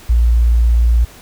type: tone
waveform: sine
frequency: 58.27 Hz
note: A#1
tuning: in tune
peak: -8 dBFS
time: 0.09-1.05 s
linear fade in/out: 10 ms
effects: pink hiss -40 dBFS RMS until 1.21 s